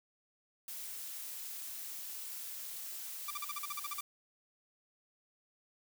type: noise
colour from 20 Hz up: blue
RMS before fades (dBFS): -44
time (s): 0.68-4.01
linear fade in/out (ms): 2
type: tone bursts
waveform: sawtooth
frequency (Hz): 1174.7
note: D6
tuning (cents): 0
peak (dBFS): -34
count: 11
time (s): 3.28-4.007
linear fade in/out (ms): 5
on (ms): 27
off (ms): 43
effects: none